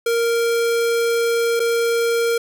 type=tone with dropouts; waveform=square; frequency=465.4 Hz; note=A#4; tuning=3 cents flat; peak=-17 dBFS; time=0.06-2.38 s; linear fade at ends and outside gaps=5 ms; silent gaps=1.596-1.6 s; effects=none